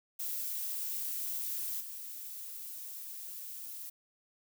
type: noise with level steps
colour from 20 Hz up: violet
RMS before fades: -37 / -44 dBFS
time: 0.19-3.9 s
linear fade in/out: 10 ms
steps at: 1.8 s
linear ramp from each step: 10 ms
effects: none